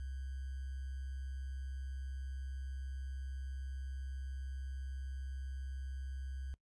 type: tone with sample-and-hold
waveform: sine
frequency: 66.2 Hz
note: C2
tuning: 21 cents sharp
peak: -40 dBFS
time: 0-6.54 s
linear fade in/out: 0 ms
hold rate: 1575 Hz
effects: noise-tail reverb RT60 0.1 s tail -20 dB re dry + resampled to 24000 Hz